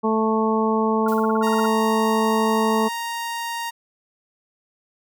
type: harmonic tone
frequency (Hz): 220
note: A3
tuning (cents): 0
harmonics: 1 / 2 / 3 / 4 / 5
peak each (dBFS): -21 / -22 / -30 / -25 / -26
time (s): 0.03-2.89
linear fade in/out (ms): 20
type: tone bursts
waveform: sine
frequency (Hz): 1391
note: F6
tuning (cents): -7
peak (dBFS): -27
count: 11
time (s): 1.06-1.661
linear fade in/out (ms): 5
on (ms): 21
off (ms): 37
type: noise with exponential decay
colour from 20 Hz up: blue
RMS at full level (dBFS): -37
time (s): 1.08-1.53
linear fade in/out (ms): 5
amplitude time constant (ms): 96
type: tone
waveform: sawtooth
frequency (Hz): 932.3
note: A#5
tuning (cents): 0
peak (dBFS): -22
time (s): 1.42-3.71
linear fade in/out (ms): 20
effects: none